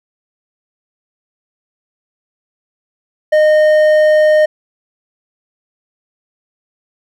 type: tone with hard clipping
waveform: sine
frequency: 614 Hz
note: D#5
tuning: 23 cents flat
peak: -8 dBFS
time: 3.32-4.46 s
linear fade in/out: 10 ms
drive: 6 dB
effects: none